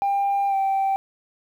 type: tone with pitch glide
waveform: sine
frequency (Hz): 797 to 778.8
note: G5 to G5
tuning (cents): +28 to -12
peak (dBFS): -17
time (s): 0.02-0.96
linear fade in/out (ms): 0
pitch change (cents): -40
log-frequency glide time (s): 0.48-0.55
effects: tanh soft clip ceiling -17 dBFS + 9-bit